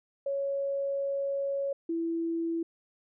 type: tone pair in turn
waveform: sine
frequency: 555 / 332.1 Hz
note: C#5 / E4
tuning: +2 / +13 cents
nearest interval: major sixth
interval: 889 cents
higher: first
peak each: -28 dBFS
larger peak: neither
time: 0.26-1.73 / 1.89-2.63 s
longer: first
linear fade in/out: 5 ms
effects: none